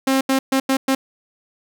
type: tone bursts at uneven times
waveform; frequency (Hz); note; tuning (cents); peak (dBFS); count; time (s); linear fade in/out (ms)
sawtooth; 266.9; C4; +35; -11; 5; 0.07-0.21 / 0.29-0.39 / 0.52-0.6 / 0.69-0.77 / 0.88-0.95; 5
effects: none